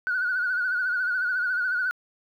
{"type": "tone with vibrato", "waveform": "sine", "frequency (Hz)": 1474, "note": "F#6", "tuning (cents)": -7, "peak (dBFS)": -22, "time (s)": [0.07, 1.91], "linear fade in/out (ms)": 0, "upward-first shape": "sine", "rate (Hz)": 14, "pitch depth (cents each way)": 67, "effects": ["tanh soft clip ceiling -18 dBFS", "10-bit"]}